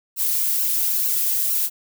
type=noise with flanger; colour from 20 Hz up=violet; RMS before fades=-21 dBFS; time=0.16-1.7 s; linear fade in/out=50 ms; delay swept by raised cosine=0.7 to 4.2 ms; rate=2.2 Hz; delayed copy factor=+1; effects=none